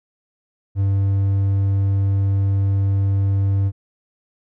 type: tone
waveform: triangle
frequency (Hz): 98.2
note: G2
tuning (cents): +4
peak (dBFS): -13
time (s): 0.75-3.72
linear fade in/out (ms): 50
effects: none